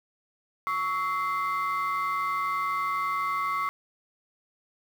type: tone cluster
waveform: sine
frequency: 1118 / 1306 / 2078 Hz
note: C#6 / E6 / C7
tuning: +14 / -17 / -12 cents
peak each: -26 / -31 / -32 dBFS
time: 0.67-3.69 s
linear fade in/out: 0 ms
effects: tanh soft clip ceiling -21 dBFS + 8-bit